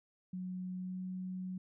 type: tone with pitch glide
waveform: sine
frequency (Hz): 183.5 to 184.88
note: F#3 to F#3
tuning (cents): -14 to -1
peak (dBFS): -38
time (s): 0.33-1.58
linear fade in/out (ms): 5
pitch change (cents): +13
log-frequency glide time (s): 0.79-0.99
effects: none